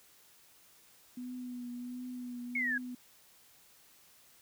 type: tone with vibrato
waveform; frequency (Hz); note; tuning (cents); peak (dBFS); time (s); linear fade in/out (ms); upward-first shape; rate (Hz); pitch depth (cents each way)
sine; 246.9; B3; 0; -39; 1.17-2.95; 5; triangle; 1.4; 34
type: exponential sweep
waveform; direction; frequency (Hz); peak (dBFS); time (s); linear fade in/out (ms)
sine; down; 2234 to 1618; -30; 2.55-2.78; 5
effects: white hiss -62 dBFS RMS until 4.41 s